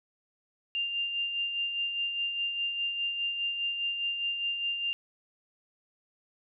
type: tone with tremolo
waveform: sine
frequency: 2794 Hz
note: F7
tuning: in tune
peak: -27 dBFS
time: 0.75-4.93 s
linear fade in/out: 0 ms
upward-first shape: sine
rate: 4.9 Hz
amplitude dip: 45%
effects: none